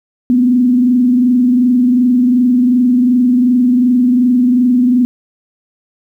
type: tone with frequency modulation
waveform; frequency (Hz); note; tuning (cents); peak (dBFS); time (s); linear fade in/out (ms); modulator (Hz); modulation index
sine; 248.1; B3; +8; -7; 0.3-5.05; 0; 22.7; 0.48
effects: 8-bit